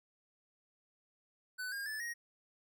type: tone with pitch steps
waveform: square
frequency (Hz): 1500 / 1617 / 1743.1 / 1879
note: F#6 / G#6 / A6 / A#6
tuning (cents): +23 / -47 / -17 / +13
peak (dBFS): -39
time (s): 1.58-2.14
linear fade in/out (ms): 20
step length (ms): 140
effects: none